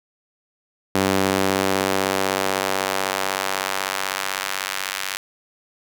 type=tone with high-pass filter sweep; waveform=sawtooth; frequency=96.1 Hz; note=G2; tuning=34 cents flat; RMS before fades=-23 dBFS; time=0.95-5.17 s; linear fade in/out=0 ms; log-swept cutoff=240 to 1800 Hz; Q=0.81; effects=none